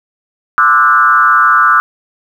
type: tone with frequency modulation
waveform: sine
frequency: 1318.5 Hz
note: E6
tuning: in tune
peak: -5 dBFS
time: 0.58-1.8 s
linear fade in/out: 0 ms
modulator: 137 Hz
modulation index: 1.4
effects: 7-bit